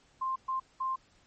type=tone bursts at uneven times; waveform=sine; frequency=1051 Hz; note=C6; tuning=7 cents sharp; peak=-29 dBFS; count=3; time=0.21-0.36 / 0.48-0.6 / 0.8-0.96 s; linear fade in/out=10 ms; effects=pink hiss -65 dBFS RMS until 1.26 s + MP3 32 kbps